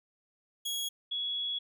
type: tone pair in turn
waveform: sawtooth / sine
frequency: 3324 / 3361 Hz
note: G#7 / G#7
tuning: +1 / +20 cents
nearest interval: unison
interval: 19 cents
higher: second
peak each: -29 / -31 dBFS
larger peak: first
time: 0.65-0.89 / 1.11-1.59 s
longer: second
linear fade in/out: 10 ms
effects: none